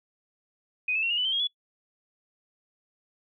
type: tone with pitch steps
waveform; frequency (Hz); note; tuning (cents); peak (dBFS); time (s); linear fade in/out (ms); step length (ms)
sine; 2498 / 2612 / 2730 / 2855 / 2984 / 3120 / 3262 / 3410; D#7 / E7 / F7 / F7 / F#7 / G7 / G#7 / G#7; +6 / -17 / -40 / +37 / +14 / -9 / -32 / +45; -24; 0.88-1.472; 5; 74
effects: noise-tail reverb RT60 0.1 s tail -25 dB re dry